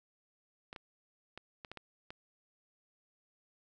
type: clicks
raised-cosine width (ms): 0.3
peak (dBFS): -29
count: 7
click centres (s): 0.729 / 0.762 / 1.376 / 1.648 / 1.716 / 1.773 / 2.105
effects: none

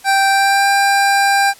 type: tone with pitch glide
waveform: 25% pulse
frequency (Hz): 783 to 794.8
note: G5 to G5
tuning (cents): -2 to +24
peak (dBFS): -7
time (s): 0.04-1.54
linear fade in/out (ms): 50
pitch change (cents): +26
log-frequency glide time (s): 0.29-0.67
effects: white hiss -43 dBFS RMS until 1.59 s + low-pass 12000 Hz 12 dB/octave

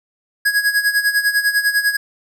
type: tone with tremolo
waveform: square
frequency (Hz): 1661.2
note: G#6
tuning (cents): 0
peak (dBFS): -12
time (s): 0.45-1.97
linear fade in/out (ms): 10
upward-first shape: sine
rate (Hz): 10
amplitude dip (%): 75
effects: none

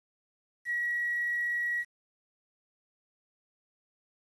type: tone with quantisation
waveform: sine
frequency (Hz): 1917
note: A#6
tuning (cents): +48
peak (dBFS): -28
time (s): 0.65-1.85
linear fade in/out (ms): 50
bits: 9
effects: AAC 32 kbps

